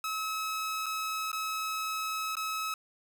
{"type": "tone with dropouts", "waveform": "sawtooth", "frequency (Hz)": 1288, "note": "E6", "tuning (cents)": -41, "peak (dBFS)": -28, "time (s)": [0.04, 2.74], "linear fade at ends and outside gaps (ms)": 2, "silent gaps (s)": [[0.86, 0.864], [1.317, 1.329], [2.354, 2.368]], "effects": []}